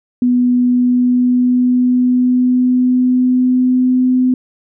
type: tone with pitch glide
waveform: sine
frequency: 246.9 to 254 Hz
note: B3 to B3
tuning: 0 to +49 cents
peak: -9 dBFS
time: 0.22-4.34 s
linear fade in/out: 2 ms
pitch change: +49 cents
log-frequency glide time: 0.59-4.07 s
effects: none